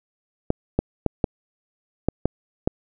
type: clicks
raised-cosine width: 2 ms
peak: -5 dBFS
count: 7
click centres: 0.504 / 0.79 / 1.063 / 1.242 / 2.086 / 2.256 / 2.675 s
effects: none